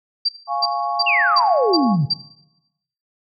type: tone bursts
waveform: sine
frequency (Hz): 4699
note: D8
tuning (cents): 0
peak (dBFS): -14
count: 6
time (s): 0.25-2.14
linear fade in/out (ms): 10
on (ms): 40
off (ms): 330
type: chord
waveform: sine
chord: Db major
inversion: first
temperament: equal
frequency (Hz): 698.5 / 830.6 / 1108.7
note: F5 / Ab5 / Db6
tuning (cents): 0 / 0 / 0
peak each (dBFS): -23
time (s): 0.47-1.97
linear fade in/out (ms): 50
type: exponential sweep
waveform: sine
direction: down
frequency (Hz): 2883 to 130.81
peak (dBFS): -14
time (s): 1.06-2.06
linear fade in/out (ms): 10
effects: noise-tail reverb RT60 0.9 s tail -17 dB re dry + MP3 48 kbps